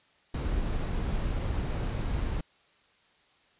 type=noise; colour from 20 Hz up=brown; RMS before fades=-30 dBFS; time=0.34-2.41 s; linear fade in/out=5 ms; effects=white hiss -64 dBFS RMS until 3.59 s + resampled to 8000 Hz